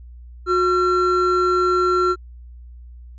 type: tone pair together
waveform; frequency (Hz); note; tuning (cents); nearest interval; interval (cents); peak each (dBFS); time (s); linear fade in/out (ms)
triangle; 362.8 / 1360; F#4 / F6; -34 / -46; octave + major seventh; 2288; -16; 0.46-2.16; 50
effects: added 60 Hz sine -37 dBFS peak until 3.18 s + resampled to 16000 Hz